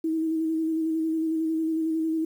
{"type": "tone with vibrato", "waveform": "sine", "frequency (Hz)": 320.8, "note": "E4", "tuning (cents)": -47, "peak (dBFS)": -23, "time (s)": [0.04, 2.25], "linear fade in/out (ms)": 5, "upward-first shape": "square", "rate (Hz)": 11, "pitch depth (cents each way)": 19, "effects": ["9-bit"]}